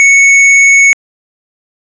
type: tone with vibrato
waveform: square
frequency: 2215 Hz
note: C#7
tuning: 2 cents flat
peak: -3 dBFS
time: 0-0.93 s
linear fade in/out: 0 ms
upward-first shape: triangle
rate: 18 Hz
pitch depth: 8 cents each way
effects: resampled to 16000 Hz